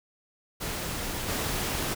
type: noise with level steps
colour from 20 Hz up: pink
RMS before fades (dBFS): -33 / -30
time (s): 0.6-1.95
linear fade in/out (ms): 20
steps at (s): 1.28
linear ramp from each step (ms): 10
effects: none